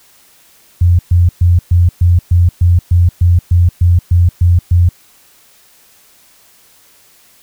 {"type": "tone bursts", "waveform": "sine", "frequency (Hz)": 87.5, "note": "F2", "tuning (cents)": 4, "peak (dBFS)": -5, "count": 14, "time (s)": [0.81, 4.89], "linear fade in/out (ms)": 5, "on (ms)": 180, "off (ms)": 120, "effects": ["white hiss -47 dBFS RMS until 7.42 s"]}